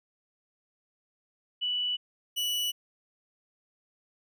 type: tone pair in turn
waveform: sine / 40% pulse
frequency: 2960 / 2950 Hz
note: F#7 / F#7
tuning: 0 / -6 cents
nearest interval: unison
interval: 6 cents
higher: first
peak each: -27 / -27 dBFS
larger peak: neither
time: 1.61-1.97 / 2.36-2.72 s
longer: neither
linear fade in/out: 20 ms
effects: none